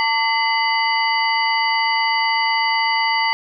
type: tone cluster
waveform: sine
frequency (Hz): 902 / 1156 / 2032 / 2950 / 4636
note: A5 / D6 / B6 / F#7 / D8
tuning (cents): +43 / -28 / +49 / -6 / -23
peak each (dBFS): -19 / -28 / -20 / -27 / -25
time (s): 0-3.33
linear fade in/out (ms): 0
effects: none